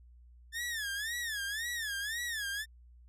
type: tone with vibrato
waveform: sawtooth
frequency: 1758 Hz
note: A6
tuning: 2 cents flat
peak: -31 dBFS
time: 0.52-2.66 s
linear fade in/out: 50 ms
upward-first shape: sine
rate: 1.9 Hz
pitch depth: 170 cents each way
effects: added 60 Hz sine -54 dBFS peak until 3.08 s + resampled to 32000 Hz